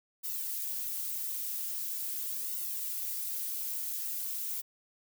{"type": "noise with flanger", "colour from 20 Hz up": "violet", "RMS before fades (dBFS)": -36, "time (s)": [0.23, 4.62], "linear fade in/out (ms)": 20, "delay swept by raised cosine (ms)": [1.2, 6.1], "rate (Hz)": 0.43, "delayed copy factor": -0.8, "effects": []}